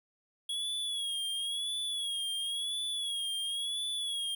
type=tone with vibrato; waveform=square; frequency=3330 Hz; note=G#7; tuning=4 cents sharp; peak=-33 dBFS; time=0.49-4.35 s; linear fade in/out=5 ms; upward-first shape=sine; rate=0.96 Hz; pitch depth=72 cents each way; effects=none

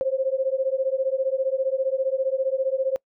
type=beating tone pair; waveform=sine; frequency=523.3 / 538.3 Hz; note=C5 / C5; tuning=0 / +49 cents; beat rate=15 Hz; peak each=-24 dBFS; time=0.01-2.96 s; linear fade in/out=0 ms; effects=noise-tail reverb RT60 0.1 s tail -26 dB re dry

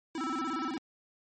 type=tone with vibrato; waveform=square; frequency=290.8 Hz; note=D4; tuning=17 cents flat; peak=-34 dBFS; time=0.15-0.78 s; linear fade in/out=2 ms; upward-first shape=square; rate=17 Hz; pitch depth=200 cents each way
type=tone; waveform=sine; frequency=1318.5 Hz; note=E6; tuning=in tune; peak=-34 dBFS; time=0.2-0.7 s; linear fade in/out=5 ms
effects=MP3 32 kbps

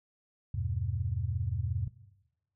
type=chord; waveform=sine; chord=E minor; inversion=none; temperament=equal with one note detuned; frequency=80.94 / 98 / 123.47 Hz; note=E2 / G2 / B2; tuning=-31 / 0 / 0 cents; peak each=-35 / -33 / -35 dBFS; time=0.54-1.88 s; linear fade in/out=5 ms; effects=noise-tail reverb RT60 1.0 s tail -18 dB re dry

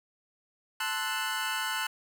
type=chord; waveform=25% pulse; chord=F# half-diminished seventh; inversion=first; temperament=equal; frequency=880 / 1046.5 / 1318.5 / 1480 Hz; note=A5 / C6 / E6 / F#6; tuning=0 / 0 / 0 / 0 cents; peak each=-32 / -34 / -35 / -29 dBFS; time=0.8-1.87 s; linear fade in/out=5 ms; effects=none

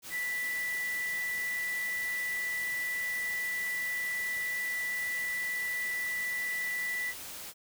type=tone in noise; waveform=sine; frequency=1972 Hz; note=B6; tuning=3 cents flat; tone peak=-31 dBFS; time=0.1-7.14 s; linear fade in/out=50 ms; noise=white; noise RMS=-43 dBFS; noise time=0.02-7.54 s; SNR=+9 dB; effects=none

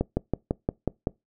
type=slowing click train; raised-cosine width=2 ms; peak=-10 dBFS; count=7; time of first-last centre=0.01-1.071 s; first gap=160 ms; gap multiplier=1.04; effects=noise-tail reverb RT60 0.2 s tail -24 dB re dry

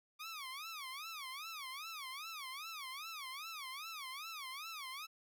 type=tone with vibrato; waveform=15% pulse; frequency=1174.7 Hz; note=D6; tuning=in tune; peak=-38 dBFS; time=0.19-5.07 s; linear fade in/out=20 ms; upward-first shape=sine; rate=2.5 Hz; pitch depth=230 cents each way; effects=none

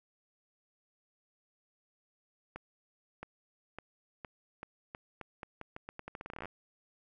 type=accelerating click train; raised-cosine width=0.5 ms; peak=-27 dBFS; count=25; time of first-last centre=2.56-6.456 s; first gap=670 ms; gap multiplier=0.83; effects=none

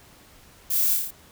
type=noise with echo; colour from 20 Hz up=violet; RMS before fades=-25 dBFS; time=0.7-0.94 s; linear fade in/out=5 ms; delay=28 ms; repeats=6; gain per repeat=-2 dB; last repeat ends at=1.108 s; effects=pink hiss -52 dBFS RMS until 1.31 s

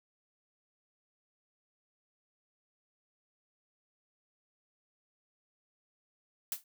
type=noise with exponential decay; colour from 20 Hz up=blue; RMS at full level=-31 dBFS; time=6.52-6.64 s; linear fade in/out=1 ms; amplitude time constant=24 ms; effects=none

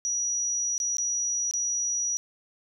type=tone with dropouts; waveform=sine; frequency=5820 Hz; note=F#8; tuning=29 cents flat; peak=-25 dBFS; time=0.05-2.17 s; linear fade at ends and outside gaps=0 ms; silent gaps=0.779-0.801 / 0.97-0.983 / 1.511-1.537 s; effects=none

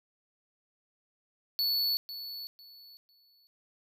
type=tone with echo; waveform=square; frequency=4435 Hz; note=C#8; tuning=in tune; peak=-27 dBFS; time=1.59-1.97 s; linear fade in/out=0 ms; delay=500 ms; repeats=3; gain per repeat=-12 dB; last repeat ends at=3.47 s; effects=none

